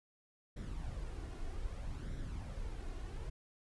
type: noise with flanger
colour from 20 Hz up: brown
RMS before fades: -42 dBFS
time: 0.56-3.3 s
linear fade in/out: 10 ms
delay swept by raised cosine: 0.53 to 2.83 ms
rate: 0.63 Hz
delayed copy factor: +0.5
effects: resampled to 24000 Hz